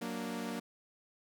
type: chord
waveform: sawtooth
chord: Gb augmented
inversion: none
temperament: equal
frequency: 185 / 233.1 / 293.7 Hz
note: Gb3 / Bb3 / D4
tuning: 0 / 0 / 0 cents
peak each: -39 / -35 / -40 dBFS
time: 0.01-0.6 s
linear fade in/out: 10 ms
effects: none